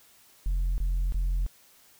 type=tone bursts; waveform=sine; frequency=43.65 Hz; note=F1; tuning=in tune; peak=-21 dBFS; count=3; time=0.46-1.464 s; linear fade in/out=0 ms; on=320 ms; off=22 ms; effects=tanh soft clip ceiling -23 dBFS + white hiss -58 dBFS RMS until 1.99 s